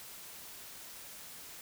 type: silence
effects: white hiss -49 dBFS RMS until 1.61 s